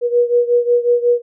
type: beating tone pair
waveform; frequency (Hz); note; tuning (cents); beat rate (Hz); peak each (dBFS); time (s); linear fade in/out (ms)
sine; 480.2 / 485.7; B4 / B4; -49 / -29; 5.5; -13 / -16; 0.01-1.22; 50
effects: none